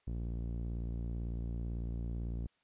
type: tone with low-pass filter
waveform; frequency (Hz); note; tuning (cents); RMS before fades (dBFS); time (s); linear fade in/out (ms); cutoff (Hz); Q
sawtooth; 58; A#1; -8; -38; 0.07-2.47; 5; 280; 0.72
effects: white hiss -75 dBFS RMS until 2.63 s + resampled to 8000 Hz